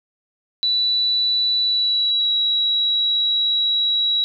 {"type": "tone with pitch glide", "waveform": "sine", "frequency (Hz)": [3960, 3881], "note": ["B7", "B7"], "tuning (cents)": [4, -31], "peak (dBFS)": -16, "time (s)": [0.63, 4.24], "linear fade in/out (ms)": 0, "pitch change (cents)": -35, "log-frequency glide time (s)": [1.62, 2.32], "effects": []}